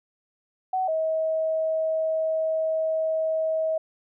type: tone pair in turn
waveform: sine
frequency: 750 / 638.1 Hz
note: F#5 / D#5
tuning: +23 / +44 cents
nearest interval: minor third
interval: 279 cents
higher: first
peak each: -22 dBFS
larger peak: neither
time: 0.73-0.88 / 0.88-3.78 s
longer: second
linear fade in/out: 5 ms
effects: none